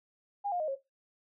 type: tone with pitch steps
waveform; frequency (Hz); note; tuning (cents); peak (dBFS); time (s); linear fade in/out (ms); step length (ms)
sine; 810 / 709.2 / 621 / 543.7; G#5 / F5 / D#5 / C#5; -43 / +26 / -3 / -34; -30; 0.44-0.76; 20; 80
effects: noise-tail reverb RT60 0.2 s tail -18 dB re dry